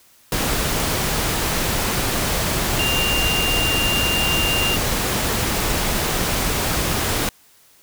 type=tone in noise; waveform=sine; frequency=2794 Hz; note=F7; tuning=in tune; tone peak=-20 dBFS; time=2.79-4.76 s; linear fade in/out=2 ms; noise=pink; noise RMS=-21 dBFS; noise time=0.32-7.29 s; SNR=-2 dB; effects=white hiss -53 dBFS RMS until 7.82 s